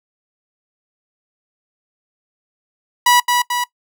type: tone with echo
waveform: sawtooth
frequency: 975 Hz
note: B5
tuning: 23 cents flat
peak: -6 dBFS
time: 3.06-3.2 s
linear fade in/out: 5 ms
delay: 220 ms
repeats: 2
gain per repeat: -4 dB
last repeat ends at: 3.64 s
effects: noise-tail reverb RT60 0.1 s tail -20 dB re dry